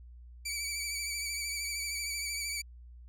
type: tone with vibrato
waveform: 15% pulse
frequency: 2300 Hz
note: D7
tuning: 37 cents flat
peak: -27 dBFS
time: 0.45-2.62 s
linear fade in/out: 10 ms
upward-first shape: sine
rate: 13 Hz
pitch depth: 40 cents each way
effects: added 60 Hz sine -48 dBFS peak until 3.08 s